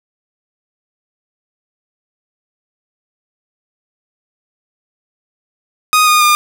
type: tone with pitch steps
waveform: sawtooth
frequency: 1244.5 / 1226.7 / 1209.1 Hz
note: D#6 / D#6 / D#6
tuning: 0 / -25 / -50 cents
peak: -4 dBFS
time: 5.93-6.35 s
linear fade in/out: 0 ms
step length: 140 ms
effects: none